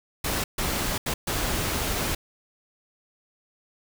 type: noise bursts at uneven times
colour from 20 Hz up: pink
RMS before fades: -27 dBFS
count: 4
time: 0.24-0.44 / 0.58-0.98 / 1.06-1.14 / 1.27-2.15 s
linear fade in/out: 5 ms
effects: none